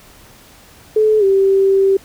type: tone with pitch glide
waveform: sine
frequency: 431.4 to 388.8 Hz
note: A4 to G4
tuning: -34 to -14 cents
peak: -9 dBFS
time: 0.96-1.97 s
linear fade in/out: 5 ms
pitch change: -180 cents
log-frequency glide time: 1.19-1.24 s
effects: pink hiss -44 dBFS RMS until 2.04 s